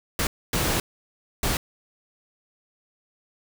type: noise bursts at uneven times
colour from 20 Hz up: pink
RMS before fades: -24 dBFS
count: 3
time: 0.19-0.27 / 0.53-0.8 / 1.43-1.57 s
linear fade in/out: 2 ms
effects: none